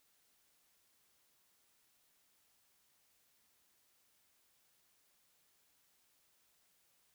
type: silence
effects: white hiss -74 dBFS RMS until 7.14 s